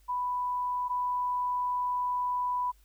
sine tone pair in turn, 990 / 990 Hz, B5 / B5, +4 / +4 cents, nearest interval unison, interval 0 cents, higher neither, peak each -28 / -27 dBFS, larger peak second, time 0.08-0.89 / 0.89-2.72 s, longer second, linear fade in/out 20 ms, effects added 50 Hz sine -58 dBFS peak until 2.84 s + white hiss -68 dBFS RMS until 2.84 s

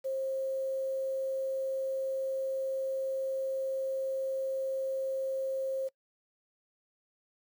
sine tone with quantisation, 533 Hz, C5, 32 cents sharp, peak -30 dBFS, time 0.04-5.89 s, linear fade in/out 20 ms, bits 9, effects noise-tail reverb RT60 0.1 s tail -24 dB re dry

